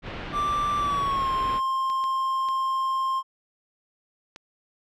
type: low-pass noise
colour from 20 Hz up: pink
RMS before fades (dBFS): -35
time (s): 0.02-1.61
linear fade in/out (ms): 50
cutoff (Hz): 3400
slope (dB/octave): 24
type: tone with pitch glide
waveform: triangle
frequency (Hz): 1174.7 to 1058.7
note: D6 to C6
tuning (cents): 0 to +20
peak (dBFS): -21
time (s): 0.32-3.23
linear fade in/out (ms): 50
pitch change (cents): -180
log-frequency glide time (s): 0.78-1.33
type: clicks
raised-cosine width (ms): 0.2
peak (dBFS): -24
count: 4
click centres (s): 1.9 / 2.04 / 2.487 / 4.361
effects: none